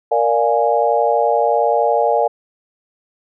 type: chord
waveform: sine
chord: Bb dominant seventh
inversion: none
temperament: equal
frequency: 466.2 / 587.3 / 698.5 / 830.6 Hz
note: Bb4 / D5 / F5 / Ab5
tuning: 0 / 0 / 0 / 0 cents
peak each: -18 dBFS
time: 0.11-2.28 s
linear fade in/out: 10 ms
effects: none